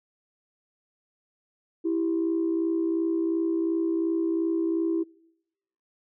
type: tone pair together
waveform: sine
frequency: 329.6 / 392.4 Hz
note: E4 / G4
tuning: 0 / +2 cents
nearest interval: minor third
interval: 302 cents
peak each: -23 / -30 dBFS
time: 1.84-5.04 s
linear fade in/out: 20 ms
effects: noise-tail reverb RT60 0.9 s tail -26 dB re dry + tanh soft clip ceiling -17 dBFS